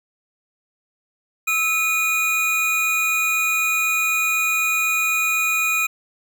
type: tone pair together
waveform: square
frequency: 1302 / 2458 Hz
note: E6 / D#7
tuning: -22 / -22 cents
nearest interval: major seventh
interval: 1100 cents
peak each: -27 / -19 dBFS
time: 1.47-5.87 s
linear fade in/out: 10 ms
effects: none